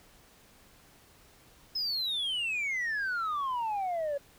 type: exponential sweep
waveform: sine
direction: down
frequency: 5200 to 554.4 Hz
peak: -27 dBFS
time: 1.75-4.18 s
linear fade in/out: 10 ms
effects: tanh soft clip ceiling -28 dBFS + pink hiss -59 dBFS RMS until 4.38 s